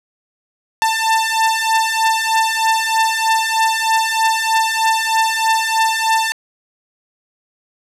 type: beating tone pair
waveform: sawtooth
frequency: 890 / 893.2 Hz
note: A5 / A5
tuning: +20 / +26 cents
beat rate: 3.2 Hz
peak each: -13 dBFS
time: 0.82-6.32 s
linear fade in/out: 0 ms
effects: low-pass 11000 Hz 12 dB/octave